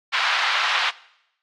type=band-pass noise; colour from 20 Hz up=pink; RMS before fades=-22 dBFS; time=0.12-0.91 s; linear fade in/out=20 ms; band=1000 to 4000 Hz; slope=24 dB/octave; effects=noise-tail reverb RT60 0.8 s tail -20 dB re dry + AAC 48 kbps